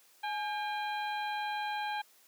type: harmonic tone with a mistuned harmonic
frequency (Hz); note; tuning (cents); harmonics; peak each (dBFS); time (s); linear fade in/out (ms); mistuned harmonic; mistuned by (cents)
802; G5; +39; 1 / 2 / 3 / 4 / 5; -34 / -40 / -44 / -46 / -48; 0.23-2.02; 10; 1; +82
effects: white hiss -63 dBFS RMS until 2.27 s + high-pass 300 Hz 12 dB/octave